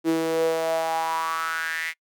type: tone with high-pass filter sweep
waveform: sawtooth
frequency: 162.6 Hz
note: E3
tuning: 23 cents flat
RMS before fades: -25 dBFS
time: 0.04-1.94 s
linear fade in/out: 50 ms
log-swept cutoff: 330 to 2100 Hz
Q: 6.6
effects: noise-tail reverb RT60 0.1 s tail -25 dB re dry